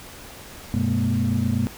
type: tone cluster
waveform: sine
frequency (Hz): 95.7 / 123.4 / 211.5 / 240.5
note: G2 / B2 / G#3 / B3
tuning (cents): -41 / -1 / +32 / -46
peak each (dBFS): -24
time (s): 0.74-1.67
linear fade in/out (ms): 0
effects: tanh soft clip ceiling -12 dBFS + pink hiss -41 dBFS RMS until 1.77 s